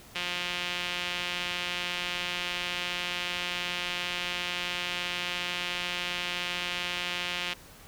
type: tone with band-pass filter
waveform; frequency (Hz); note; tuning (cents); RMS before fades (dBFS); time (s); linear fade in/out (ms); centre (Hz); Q
sawtooth; 177.2; F3; +25; -33; 0.15-7.54; 10; 2900; 2.2
effects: pink hiss -51 dBFS RMS until 7.87 s